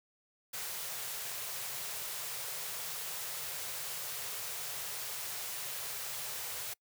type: band-stop noise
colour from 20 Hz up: white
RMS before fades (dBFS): -40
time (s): 0.53-6.74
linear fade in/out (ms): 10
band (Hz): 170 to 390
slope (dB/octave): 48
effects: noise-tail reverb RT60 0.1 s tail -26 dB re dry + high-pass 100 Hz 12 dB/octave